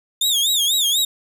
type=tone with vibrato; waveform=sawtooth; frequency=3520 Hz; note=A7; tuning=in tune; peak=-13 dBFS; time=0.21-1.05 s; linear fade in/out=5 ms; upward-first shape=sine; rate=4.1 Hz; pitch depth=160 cents each way; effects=none